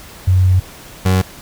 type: tone pair in turn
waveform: sine / 30% pulse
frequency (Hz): 92.5 / 93.36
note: F#2 / F#2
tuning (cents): 0 / +16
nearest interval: unison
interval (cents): 16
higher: second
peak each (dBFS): -8 / -8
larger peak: neither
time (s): 0.27-0.6 / 1.05-1.22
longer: first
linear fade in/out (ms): 10
effects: pink hiss -37 dBFS RMS until 1.41 s